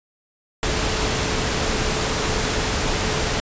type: tone in noise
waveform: sine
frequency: 433.7 Hz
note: A4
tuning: 25 cents flat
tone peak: -31 dBFS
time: 0.63-3.4 s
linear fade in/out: 0 ms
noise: pink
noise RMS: -22 dBFS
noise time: 0.63-3.4 s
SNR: -12 dB
effects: resampled to 16000 Hz